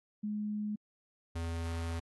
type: tone pair in turn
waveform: sine / square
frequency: 210 / 83.34 Hz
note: G#3 / E2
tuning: +19 / +19 cents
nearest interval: octave + major third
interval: 1600 cents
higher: first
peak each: -33 / -35 dBFS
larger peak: first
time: 0.23-0.76 / 1.35-2 s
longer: second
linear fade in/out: 10 ms
effects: AAC 32 kbps